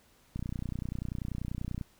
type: click train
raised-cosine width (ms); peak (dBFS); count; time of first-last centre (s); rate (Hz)
5; -23; 45; 0.36-1.812; 30.3
effects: pink hiss -64 dBFS RMS until 1.99 s